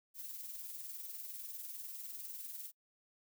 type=noise with tremolo; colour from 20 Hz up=violet; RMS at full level=-44 dBFS; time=0.14-2.72 s; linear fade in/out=50 ms; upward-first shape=triangle; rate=20 Hz; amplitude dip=55%; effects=noise-tail reverb RT60 0.1 s tail -26 dB re dry